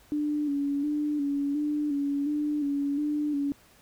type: tone with vibrato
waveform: sine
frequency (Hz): 290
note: D4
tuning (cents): -22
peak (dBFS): -25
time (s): 0.12-3.52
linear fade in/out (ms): 0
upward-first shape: square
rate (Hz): 1.4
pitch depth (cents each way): 42
effects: pink hiss -58 dBFS RMS until 3.81 s